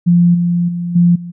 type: tone with level steps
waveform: sine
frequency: 173.7 Hz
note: F3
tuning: 9 cents flat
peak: -6 / -11 / -17 / -6 / -24 dBFS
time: 0.06-1.32 s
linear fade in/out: 20 ms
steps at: 0.34 / 0.68 / 0.95 / 1.15 s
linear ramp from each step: 10 ms
effects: none